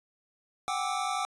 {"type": "tone cluster", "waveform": "square", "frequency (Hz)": [745, 796, 1177, 1309], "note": ["F#5", "G5", "D6", "E6"], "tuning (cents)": [12, 26, 3, -13], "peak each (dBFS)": [-35, -35, -35, -37], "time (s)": [0.68, 1.25], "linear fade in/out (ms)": 0, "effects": ["resampled to 24000 Hz"]}